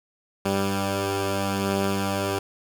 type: tone pair together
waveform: 10% pulse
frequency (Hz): 98.4 / 196.01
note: G2 / G3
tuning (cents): +7 / 0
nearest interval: octave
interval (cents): 1193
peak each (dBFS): -18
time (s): 0.45-2.39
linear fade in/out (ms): 5
effects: none